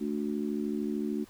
harmonic tone, 73.42 Hz, D2, in tune, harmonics 3 / 4 / 5, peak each -32 / -34 / -36 dBFS, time 0-1.25 s, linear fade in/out 20 ms, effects pink hiss -57 dBFS RMS until 1.29 s

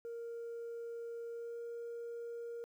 sine tone with pitch glide, 466.2 to 468.9 Hz, A#4 to A#4, 0 to +10 cents, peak -39 dBFS, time 0.05-2.64 s, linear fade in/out 0 ms, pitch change +10 cents, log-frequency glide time 1.3-1.6 s, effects tanh soft clip ceiling -40 dBFS + 12-bit

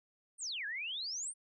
sine exponential two-way sweep, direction down then up, 9390 to 1604 to 9390 Hz, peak -37 dBFS, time 0.38-1.34 s, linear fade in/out 50 ms, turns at 0.66 s, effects none

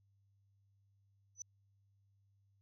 sine tone with exponential growth, 5990 Hz, F#8, 20 cents sharp, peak -37 dBFS, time 1.35-1.42 s, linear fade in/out 2 ms, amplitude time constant 15 ms, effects tanh soft clip ceiling -36 dBFS + added 99 Hz sine -70 dBFS peak until 2.61 s

